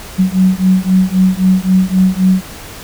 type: beating tone pair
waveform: sine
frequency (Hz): 185 / 188.8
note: F#3 / F#3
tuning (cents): 0 / +35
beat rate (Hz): 3.8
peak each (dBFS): -11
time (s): 0.18-2.42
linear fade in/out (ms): 20
effects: added 60 Hz sine -39 dBFS peak until 2.83 s + pink hiss -31 dBFS RMS until 2.83 s